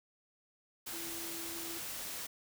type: tone in noise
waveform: sine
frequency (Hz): 333.9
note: E4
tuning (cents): +22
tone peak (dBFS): -47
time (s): 0.93-1.79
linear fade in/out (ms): 10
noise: white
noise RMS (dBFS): -42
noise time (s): 0.86-2.27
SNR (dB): -8
effects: none